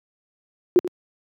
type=tone with echo; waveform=sine; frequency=358.1 Hz; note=F4; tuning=43 cents sharp; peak=-10 dBFS; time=0.76-0.79 s; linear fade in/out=0 ms; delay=86 ms; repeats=1; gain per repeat=-13 dB; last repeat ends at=0.876 s; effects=high-pass 150 Hz 12 dB/octave